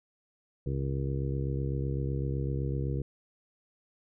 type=harmonic tone; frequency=67.9 Hz; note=C#2; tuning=35 cents flat; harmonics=1 / 2 / 3 / 4 / 5 / 6 / 7; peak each=-34 / -31 / -43 / -42 / -40 / -42 / -42 dBFS; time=0.66-3.02 s; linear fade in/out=5 ms; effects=none